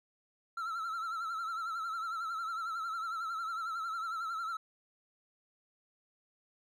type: tone with vibrato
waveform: triangle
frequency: 1334 Hz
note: E6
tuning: 20 cents sharp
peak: -33 dBFS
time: 0.57-4.57 s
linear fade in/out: 5 ms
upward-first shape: triangle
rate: 11 Hz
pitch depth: 87 cents each way
effects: none